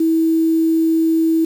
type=tone with quantisation; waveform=sine; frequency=323.7 Hz; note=E4; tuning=31 cents flat; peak=-12 dBFS; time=0-1.45 s; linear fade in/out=5 ms; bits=6; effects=none